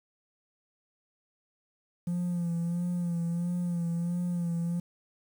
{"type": "tone with vibrato", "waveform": "triangle", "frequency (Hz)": 172.8, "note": "F3", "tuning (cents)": -18, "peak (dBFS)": -25, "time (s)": [2.07, 4.8], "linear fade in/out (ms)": 5, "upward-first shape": "sine", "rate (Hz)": 1.5, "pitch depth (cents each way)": 41, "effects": ["tanh soft clip ceiling -22 dBFS", "9-bit"]}